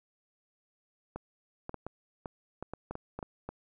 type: clicks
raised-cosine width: 1 ms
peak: -24 dBFS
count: 12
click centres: 1.16 / 1.694 / 1.743 / 1.866 / 2.258 / 2.626 / 2.736 / 2.91 / 2.954 / 3.19 / 3.228 / 3.49 s
effects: none